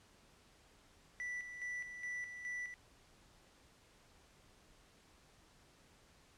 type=tone with tremolo; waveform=triangle; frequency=1969 Hz; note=B6; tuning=6 cents flat; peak=-38 dBFS; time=1.2-2.74 s; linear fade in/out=0 ms; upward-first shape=square; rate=2.4 Hz; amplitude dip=55%; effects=pink hiss -66 dBFS RMS until 6.37 s + low-pass 9000 Hz 12 dB/octave